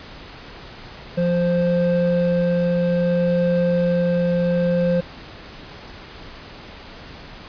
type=tone pair together; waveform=triangle; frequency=174.61 / 523.2 Hz; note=F3 / C5; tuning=0 / 0 cents; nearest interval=octave + perfect fifth; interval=1900 cents; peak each=-17 dBFS; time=1.17-5.01 s; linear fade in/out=10 ms; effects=pink hiss -39 dBFS RMS until 7.48 s + resampled to 11025 Hz